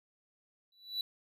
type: tone with exponential growth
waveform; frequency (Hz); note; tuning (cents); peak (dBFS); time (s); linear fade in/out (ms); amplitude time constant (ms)
triangle; 3951; B7; 0; -28; 0.72-1.01; 2; 61
effects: none